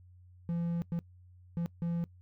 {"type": "tone bursts at uneven times", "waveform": "triangle", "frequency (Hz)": 170.1, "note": "F3", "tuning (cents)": -45, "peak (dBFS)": -28, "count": 4, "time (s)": [[0.49, 0.82], [0.92, 0.99], [1.57, 1.66], [1.82, 2.04]], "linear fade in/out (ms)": 0, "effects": ["noise-tail reverb RT60 0.1 s tail -22 dB re dry", "added 90 Hz sine -54 dBFS peak until 2.21 s"]}